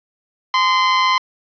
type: tone with amplitude modulation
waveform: sawtooth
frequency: 1033 Hz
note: C6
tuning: 22 cents flat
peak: -7 dBFS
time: 0.54-1.18 s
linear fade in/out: 2 ms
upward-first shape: sine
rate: 186 Hz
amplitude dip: 45%
effects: resampled to 11025 Hz + 8-bit